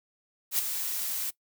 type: noise with ADSR envelope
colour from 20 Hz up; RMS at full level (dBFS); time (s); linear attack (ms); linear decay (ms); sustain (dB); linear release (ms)
blue; -24; 0.51-1.31; 80; 4; -8; 19
effects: noise-tail reverb RT60 0.1 s tail -20 dB re dry